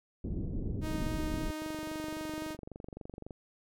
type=low-pass noise; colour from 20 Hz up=pink; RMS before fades=-35 dBFS; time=0.24-1.51 s; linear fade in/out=5 ms; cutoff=360 Hz; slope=24 dB/octave
type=tone with vibrato; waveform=sawtooth; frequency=311.1 Hz; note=D#4; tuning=in tune; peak=-33 dBFS; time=0.81-2.57 s; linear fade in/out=50 ms; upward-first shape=triangle; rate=3.8 Hz; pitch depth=9 cents each way
type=click train; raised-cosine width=2 ms; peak=-30 dBFS; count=41; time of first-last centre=1.62-3.308 s; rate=23.7 Hz
effects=none